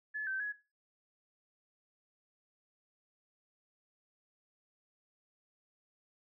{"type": "tone with pitch steps", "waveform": "sine", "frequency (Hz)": [1718, 1549, 1680], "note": ["A6", "G6", "G#6"], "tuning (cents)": [-42, -21, 19], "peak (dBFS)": -34, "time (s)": [0.14, 0.53], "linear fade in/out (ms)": 20, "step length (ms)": 130, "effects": ["noise-tail reverb RT60 0.3 s tail -18 dB re dry"]}